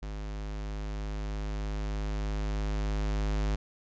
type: tone with level ramp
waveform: square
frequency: 51.6 Hz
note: G#1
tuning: 10 cents flat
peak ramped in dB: -36 to -27 dBFS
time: 0.02-3.56 s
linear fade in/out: 10 ms
effects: resampled to 16000 Hz